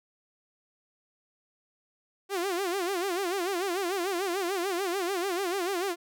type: tone with vibrato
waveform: sawtooth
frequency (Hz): 370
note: F#4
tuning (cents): 0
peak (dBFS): -24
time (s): 2.29-5.96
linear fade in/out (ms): 50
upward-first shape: sine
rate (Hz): 6.8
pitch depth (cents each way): 150
effects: none